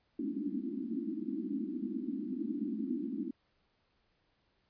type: band-pass noise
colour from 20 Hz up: white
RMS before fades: -37 dBFS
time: 0.19-3.31 s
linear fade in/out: 5 ms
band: 200 to 330 Hz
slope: 96 dB/octave
effects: pink hiss -75 dBFS RMS until 4.69 s + resampled to 11025 Hz